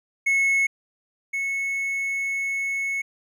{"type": "tone pair in turn", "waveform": "triangle", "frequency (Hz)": [2190, 2198], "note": ["C#7", "C#7"], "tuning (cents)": [-22, -15], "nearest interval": "unison", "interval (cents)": 7, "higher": "second", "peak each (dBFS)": [-16, -22], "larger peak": "first", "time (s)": [[0.26, 0.67], [1.33, 3.02]], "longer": "second", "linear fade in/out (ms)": 10, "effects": []}